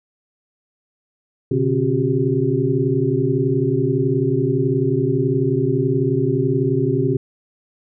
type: tone cluster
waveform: sine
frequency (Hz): 124.9 / 143.3 / 271.1 / 367.4 / 399.1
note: B2 / D3 / C#4 / F#4 / G4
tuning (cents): +20 / -42 / -38 / -12 / +31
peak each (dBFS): -22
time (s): 1.51-7.17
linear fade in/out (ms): 5
effects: none